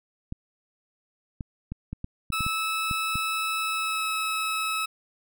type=clicks; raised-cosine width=5 ms; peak=-20 dBFS; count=10; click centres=0.324 / 1.408 / 1.72 / 1.93 / 2.044 / 2.303 / 2.407 / 2.465 / 2.912 / 3.156 s
type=tone with pitch glide; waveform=20% pulse; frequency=1304 to 1295 Hz; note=E6 to E6; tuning=-19 to -31 cents; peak=-21 dBFS; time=2.32-4.86 s; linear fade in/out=10 ms; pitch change=-12 cents; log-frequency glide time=3.61-4.06 s
effects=none